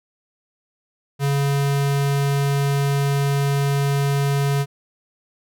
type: tone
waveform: square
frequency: 140.4 Hz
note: C#3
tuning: 22 cents sharp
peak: -18 dBFS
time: 1.19-4.66 s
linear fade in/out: 50 ms
effects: none